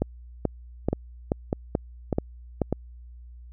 two click trains, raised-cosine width 2 ms, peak -9 / -10 dBFS, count 7 / 4, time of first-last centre 0.02-2.617 / 0.93-2.726 s, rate 2.31 / 1.67 Hz, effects added 60 Hz sine -42 dBFS peak until 3.52 s

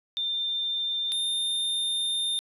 sine / square tone pair in turn, 3593 / 3622 Hz, A7 / A7, +36 / +49 cents, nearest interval unison, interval 13 cents, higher second, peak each -26 / -26 dBFS, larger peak neither, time 0.17-1.12 / 1.12-2.39 s, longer second, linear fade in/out 0 ms, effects resampled to 32000 Hz + 11-bit

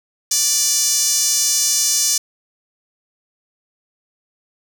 sawtooth tone with high-pass filter, 587.3 Hz, D5, in tune, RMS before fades -17 dBFS, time 0.31-2.18 s, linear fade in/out 5 ms, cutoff 6000 Hz, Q 3.1, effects none

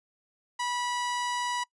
sawtooth tone, 977 Hz, B5, 19 cents flat, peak -25 dBFS, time 0.59-1.64 s, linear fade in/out 10 ms, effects noise-tail reverb RT60 0.1 s tail -24 dB re dry + resampled to 22050 Hz

